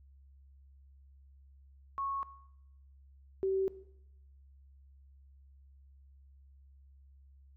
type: tone pair in turn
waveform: sine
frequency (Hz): 1100 / 384.2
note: C#6 / G4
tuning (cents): -14 / -35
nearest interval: octave + tritone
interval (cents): 1821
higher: first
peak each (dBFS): -33 / -28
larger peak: second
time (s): 1.98-2.23 / 3.43-3.68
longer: neither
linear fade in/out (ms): 0
effects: noise-tail reverb RT60 0.8 s tail -17 dB re dry + added 68 Hz sine -56 dBFS peak until 7.56 s